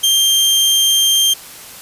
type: tone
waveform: sawtooth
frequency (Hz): 3174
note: G7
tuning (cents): +21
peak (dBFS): -7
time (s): 0.03-1.34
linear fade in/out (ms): 10
effects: white hiss -35 dBFS RMS until 1.81 s + resampled to 32000 Hz